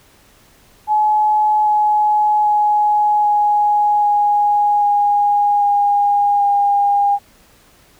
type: tone with pitch steps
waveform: sine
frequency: 850 / 844.1 / 838.3 / 832.5 / 826.8 / 821 / 815.4 / 809.7 Hz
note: G#5 / G#5 / G#5 / G#5 / G#5 / G#5 / G#5 / G#5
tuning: +40 / +28 / +16 / +4 / -8 / -20 / -32 / -44 cents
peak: -11 dBFS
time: 0.87-7.19 s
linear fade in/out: 50 ms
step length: 790 ms
effects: pink hiss -50 dBFS RMS until 7.99 s